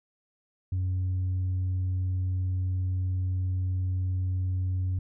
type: tone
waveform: sine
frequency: 92.3 Hz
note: F#2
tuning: 4 cents flat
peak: -23 dBFS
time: 0.72-4.99 s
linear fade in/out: 5 ms
effects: tanh soft clip ceiling -24 dBFS